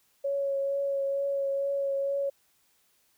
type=tone with vibrato; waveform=sine; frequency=554.4 Hz; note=C#5; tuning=in tune; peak=-26 dBFS; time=0.24-2.3 s; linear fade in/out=10 ms; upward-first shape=triangle; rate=2.2 Hz; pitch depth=17 cents each way; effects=white hiss -68 dBFS RMS until 3.17 s